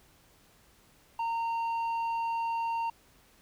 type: tone with tanh clipping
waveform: triangle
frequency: 920 Hz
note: A#5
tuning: 23 cents flat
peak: -30 dBFS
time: 1.19-2.9 s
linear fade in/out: 5 ms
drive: 10 dB
effects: pink hiss -62 dBFS RMS until 3.41 s